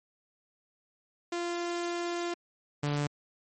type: tone pair in turn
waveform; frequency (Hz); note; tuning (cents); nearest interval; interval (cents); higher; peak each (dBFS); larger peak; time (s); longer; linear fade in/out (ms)
sawtooth; 346 / 145.81; F4 / D3; -16 / -12; octave + minor third; 1496; first; -27 / -24; second; 1.32-2.34 / 2.83-3.07; first; 5
effects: MP3 32 kbps